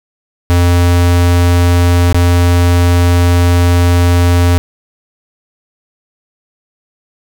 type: tone with dropouts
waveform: square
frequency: 87.5 Hz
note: F2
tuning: 4 cents sharp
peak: -7 dBFS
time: 0.5-4.58 s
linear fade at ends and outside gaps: 0 ms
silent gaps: 2.127-2.145 s
effects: none